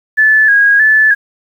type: tone with vibrato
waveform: sine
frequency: 1690 Hz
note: G#6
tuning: 30 cents sharp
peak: -5 dBFS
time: 0.17-1.15 s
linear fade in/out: 20 ms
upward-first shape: square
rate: 1.6 Hz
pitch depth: 50 cents each way
effects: 7-bit